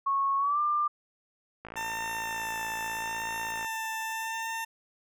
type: tone with pitch glide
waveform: sine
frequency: 1100 to 1192.6 Hz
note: C#6 to D6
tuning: -14 to +26 cents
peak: -24 dBFS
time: 0.06-0.88 s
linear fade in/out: 10 ms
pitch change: +140 cents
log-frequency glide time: 0.38-0.6 s
type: click train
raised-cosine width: 0.5 ms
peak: -26 dBFS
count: 113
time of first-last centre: 1.65-3.646 s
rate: 56.1 Hz
type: tone with vibrato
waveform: 20% pulse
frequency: 896 Hz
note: A5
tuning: 31 cents sharp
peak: -27 dBFS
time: 1.76-4.65 s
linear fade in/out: 10 ms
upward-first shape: sine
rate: 0.8 Hz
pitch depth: 16 cents each way
effects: none